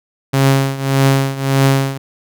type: tone with tremolo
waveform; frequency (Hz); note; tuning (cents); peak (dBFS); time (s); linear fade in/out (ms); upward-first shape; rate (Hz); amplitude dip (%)
sawtooth; 136; C#3; -33; -4; 0.33-1.98; 10; triangle; 1.7; 85
effects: none